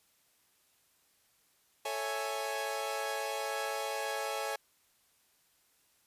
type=chord; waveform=sawtooth; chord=A major seventh; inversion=none; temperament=equal; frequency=440 / 554.4 / 659.3 / 830.6 Hz; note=A4 / C#5 / E5 / G#5; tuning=0 / 0 / 0 / 0 cents; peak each=-37 / -35 / -38 / -34 dBFS; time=1.85-4.56 s; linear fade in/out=5 ms; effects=white hiss -70 dBFS RMS until 6.06 s + resampled to 32000 Hz